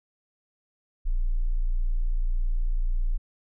sine tone, 29.14 Hz, A#0, in tune, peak -21 dBFS, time 1.05-3.18 s, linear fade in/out 20 ms, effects none

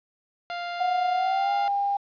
sawtooth tone, 698.5 Hz, F5, in tune, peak -26 dBFS, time 0.5-1.68 s, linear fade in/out 0 ms
sine tone with pitch glide, 728 to 803.1 Hz, F#5 to G5, -28 to +42 cents, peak -22 dBFS, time 0.8-1.97 s, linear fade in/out 5 ms, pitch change +170 cents, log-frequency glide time 1.13-1.52 s
effects resampled to 11025 Hz + 9-bit

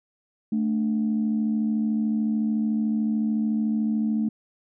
sine tone pair together, 220 / 293.7 Hz, A3 / D4, 0 / 0 cents, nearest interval perfect fourth, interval 500 cents, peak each -21 / -29 dBFS, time 0.52-4.29 s, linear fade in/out 5 ms, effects tanh soft clip ceiling -15 dBFS

